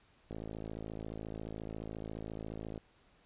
click train, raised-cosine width 2 ms, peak -29 dBFS, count 135, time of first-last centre 0.31-2.778 s, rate 54.3 Hz, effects pink hiss -67 dBFS RMS until 3.25 s + resampled to 8000 Hz

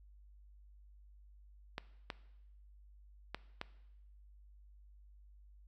clicks, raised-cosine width 0.3 ms, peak -23 dBFS, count 4, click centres 1.781 / 2.102 / 3.346 / 3.614 s, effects noise-tail reverb RT60 0.9 s tail -18 dB re dry + added 50 Hz sine -57 dBFS peak until 5.67 s

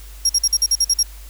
35% pulse tone bursts, 5600 Hz, F8, 4 cents sharp, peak -10 dBFS, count 9, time 0.25-1.03 s, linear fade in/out 5 ms, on 44 ms, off 48 ms, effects added 50 Hz sine -35 dBFS peak until 1.29 s + white hiss -45 dBFS RMS until 1.29 s

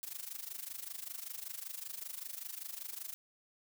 blue noise with amplitude modulation, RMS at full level -41 dBFS, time 0.03-3.14 s, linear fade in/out 0 ms, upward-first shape sine, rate 25.2 Hz, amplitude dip 85%, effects none

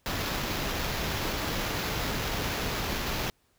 pink noise with sample-and-hold, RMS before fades -31 dBFS, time 0.06-3.3 s, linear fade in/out 0 ms, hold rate 8820 Hz, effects pink hiss -69 dBFS RMS until 3.58 s

